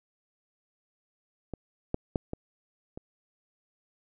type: clicks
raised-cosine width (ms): 2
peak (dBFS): -22 / -14 / -13 / -20 / -26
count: 5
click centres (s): 1.537 / 1.944 / 2.158 / 2.334 / 2.975
effects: none